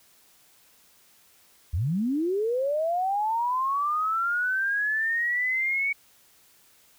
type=linear sweep; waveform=sine; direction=up; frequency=69.3 to 2251 Hz; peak=-23 dBFS; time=1.73-5.93 s; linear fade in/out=10 ms; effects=white hiss -59 dBFS RMS until 6.98 s